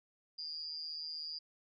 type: tone with amplitude modulation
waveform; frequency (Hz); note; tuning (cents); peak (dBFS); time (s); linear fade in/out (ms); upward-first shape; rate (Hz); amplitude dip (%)
sine; 4799; D8; +37; -36; 0.38-1.39; 10; sine; 156; 95
effects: none